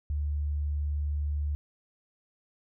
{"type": "tone", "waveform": "sine", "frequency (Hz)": 73.42, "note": "D2", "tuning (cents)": 0, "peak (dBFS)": -27, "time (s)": [0.1, 1.55], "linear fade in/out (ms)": 0, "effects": []}